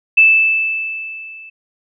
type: tone with level ramp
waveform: sine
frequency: 2634 Hz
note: E7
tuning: 2 cents flat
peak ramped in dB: -4 to -34 dBFS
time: 0.17-1.5 s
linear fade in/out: 10 ms
effects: none